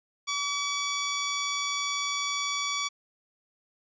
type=tone; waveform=10% pulse; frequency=1142 Hz; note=D6; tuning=49 cents flat; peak=-19 dBFS; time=0.27-2.89 s; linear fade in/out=20 ms; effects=resampled to 16000 Hz